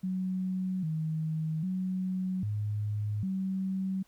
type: tone with pitch steps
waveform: sine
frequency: 186.1 / 157.9 / 185.9 / 104.8 / 190.2 Hz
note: F#3 / D#3 / F#3 / G#2 / F#3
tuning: +10 / +26 / +8 / +16 / +48 cents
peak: -29 dBFS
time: 0.03-4.03 s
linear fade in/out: 10 ms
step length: 800 ms
effects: pink hiss -66 dBFS RMS until 4.07 s